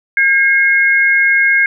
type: tone pair together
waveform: sine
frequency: 1616 / 2157 Hz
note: G#6 / C#7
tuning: -48 / -48 cents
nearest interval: perfect fourth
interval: 500 cents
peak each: -11 dBFS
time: 0.17-1.66 s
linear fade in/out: 2 ms
effects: none